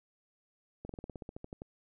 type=slowing click train; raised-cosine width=2 ms; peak=-29 dBFS; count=13; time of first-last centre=0.85-1.619 s; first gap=43 ms; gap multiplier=1.07; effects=none